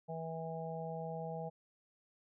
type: harmonic tone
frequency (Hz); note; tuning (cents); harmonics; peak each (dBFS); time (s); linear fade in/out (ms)
162.8; E3; -21; 1 / 3 / 4 / 5; -43 / -45 / -45 / -46; 0.08-1.5; 20
effects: none